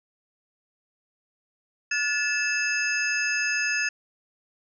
sine tone cluster, 1442 / 1729 / 2629 / 5080 / 6440 Hz, F#6 / A6 / E7 / D#8 / G8, -45 / -31 / -5 / +35 / +46 cents, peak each -32 / -27 / -27 / -33 / -34 dBFS, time 1.91-3.89 s, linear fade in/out 5 ms, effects none

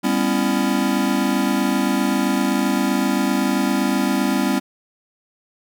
square chord, C# half-diminished seventh, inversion second, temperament just, 199.57 / 249.5 / 277.2 / 332.6 Hz, G3 / B3 / C#4 / E4, +31 / +18 / 0 / +16 cents, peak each -23 / -23 / -23 / -26 dBFS, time 0.03-4.6 s, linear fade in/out 20 ms, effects none

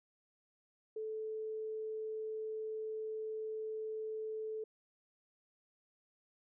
sine tone, 436.4 Hz, A4, 14 cents flat, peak -38 dBFS, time 0.96-4.64 s, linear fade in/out 5 ms, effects none

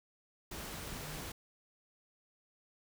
sine tone in noise, 152.9 Hz, D#3, 30 cents flat, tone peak -48 dBFS, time 0.9-1.21 s, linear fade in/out 5 ms, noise pink, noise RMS -44 dBFS, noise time 0.51-1.32 s, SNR -7 dB, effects none

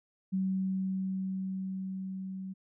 sine tone with level ramp, 189.7 Hz, F#3, 43 cents sharp, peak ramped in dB -27 to -37 dBFS, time 0.32-2.54 s, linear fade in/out 20 ms, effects none

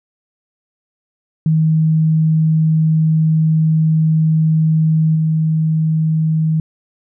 sine tone with level steps, 158.4 Hz, D#3, 31 cents sharp, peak -10 / -12 dBFS, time 1.46-6.6 s, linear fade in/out 2 ms, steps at 5.15 s, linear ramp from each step 10 ms, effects none

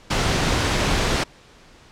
pink noise, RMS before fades -20 dBFS, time 0.1-1.24 s, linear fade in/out 10 ms, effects pink hiss -49 dBFS RMS until 1.91 s + low-pass 6000 Hz 12 dB/octave

